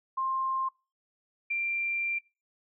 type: tone pair in turn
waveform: sine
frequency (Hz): 1057 / 2369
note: C6 / D7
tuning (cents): +17 / +14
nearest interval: octave + major second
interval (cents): 1397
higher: second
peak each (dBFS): -27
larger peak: neither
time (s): 0.17-0.69 / 1.5-2.19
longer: second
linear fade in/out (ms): 10
effects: noise-tail reverb RT60 0.3 s tail -24 dB re dry